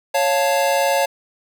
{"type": "chord", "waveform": "square", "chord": "Db augmented", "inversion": "none", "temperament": "equal", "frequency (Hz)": [554.4, 698.5, 880], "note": ["Db5", "F5", "A5"], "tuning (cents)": [0, 0, 0], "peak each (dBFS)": [-19, -22, -22], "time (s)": [0.14, 1.06], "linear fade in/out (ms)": 10, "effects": []}